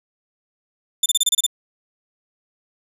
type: tone bursts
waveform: 20% pulse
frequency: 3557 Hz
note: A7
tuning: 18 cents sharp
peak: -8 dBFS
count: 8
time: 1.03-1.465 s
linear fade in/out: 5 ms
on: 29 ms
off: 29 ms
effects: none

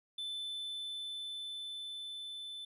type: tone with level ramp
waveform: triangle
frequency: 3520 Hz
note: A7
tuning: in tune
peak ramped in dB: -36 to -41 dBFS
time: 0.18-2.65 s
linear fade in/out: 5 ms
effects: resampled to 32000 Hz

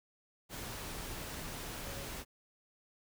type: tone in noise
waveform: sine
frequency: 554.4 Hz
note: C#5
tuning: in tune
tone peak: -49 dBFS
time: 1.84-2.07 s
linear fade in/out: 50 ms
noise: pink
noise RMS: -43 dBFS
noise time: 0.49-2.25 s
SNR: -9 dB
effects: none

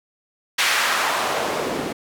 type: noise with band-pass filter sweep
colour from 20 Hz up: white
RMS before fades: -22 dBFS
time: 0.58-1.93 s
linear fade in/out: 10 ms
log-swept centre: 2100 to 280 Hz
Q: 1.1
effects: none

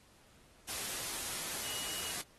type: tone in noise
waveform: sine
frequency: 2913 Hz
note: F#7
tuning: 28 cents flat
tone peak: -46 dBFS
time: 1.64-2.12 s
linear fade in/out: 10 ms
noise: white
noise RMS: -39 dBFS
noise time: 0.68-2.22 s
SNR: -10 dB
effects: pink hiss -64 dBFS RMS until 2.38 s + AAC 32 kbps

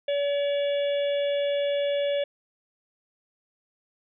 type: harmonic tone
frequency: 570 Hz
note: C#5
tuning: 48 cents sharp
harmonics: 1 / 3 / 4 / 5 / 6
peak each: -23 / -41 / -41 / -40 / -38 dBFS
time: 0.08-2.24 s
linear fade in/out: 5 ms
effects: none

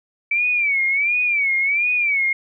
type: tone with vibrato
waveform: sine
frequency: 2300 Hz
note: D7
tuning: 37 cents flat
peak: -16 dBFS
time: 0.31-2.33 s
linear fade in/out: 5 ms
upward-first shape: sine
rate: 1.4 Hz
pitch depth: 130 cents each way
effects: none

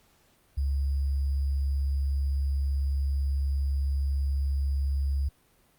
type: tone with sample-and-hold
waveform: sine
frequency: 69 Hz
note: C#2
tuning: 7 cents flat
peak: -24 dBFS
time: 0.57-5.29 s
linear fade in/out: 10 ms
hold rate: 4900 Hz
effects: pink hiss -64 dBFS RMS until 5.78 s + Opus 48 kbps

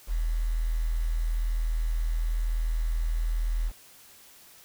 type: tone with quantisation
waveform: sine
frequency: 40.5 Hz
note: E1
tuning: 30 cents flat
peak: -24 dBFS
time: 0.07-3.72 s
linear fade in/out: 50 ms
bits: 8
effects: white hiss -53 dBFS RMS until 4.64 s

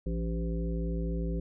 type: harmonic tone with a mistuned harmonic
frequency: 56.5 Hz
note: A1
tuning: 47 cents sharp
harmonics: 1 / 3 / 5 / 7 / 9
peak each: -31 / -34 / -41 / -41 / -43 dBFS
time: 0.06-1.4 s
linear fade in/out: 5 ms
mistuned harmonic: 7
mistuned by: -19 cents
effects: none

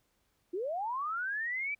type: linear sweep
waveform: sine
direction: up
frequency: 329.6 to 2349 Hz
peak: -32 dBFS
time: 0.53-1.75 s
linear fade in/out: 10 ms
effects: pink hiss -75 dBFS RMS until 1.79 s

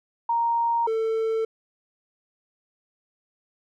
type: tone pair in turn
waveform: sine / triangle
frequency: 932.3 / 446.1 Hz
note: A#5 / A4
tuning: 0 / +24 cents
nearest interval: octave + minor second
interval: 1276 cents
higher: first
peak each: -20 dBFS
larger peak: neither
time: 0.29-0.87 / 0.87-1.45 s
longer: neither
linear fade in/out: 5 ms
effects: none

